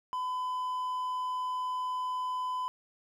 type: tone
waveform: triangle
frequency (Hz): 1008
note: B5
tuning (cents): +35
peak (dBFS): -29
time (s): 0.13-2.68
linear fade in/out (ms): 0
effects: none